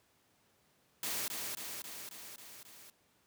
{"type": "noise with echo", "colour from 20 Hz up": "white", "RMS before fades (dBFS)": -37, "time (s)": [1.03, 1.28], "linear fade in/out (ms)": 2, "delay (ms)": 270, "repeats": 6, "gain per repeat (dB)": -3, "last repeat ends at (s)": 2.9, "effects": ["pink hiss -71 dBFS RMS until 3.26 s", "high-pass 100 Hz 12 dB/octave"]}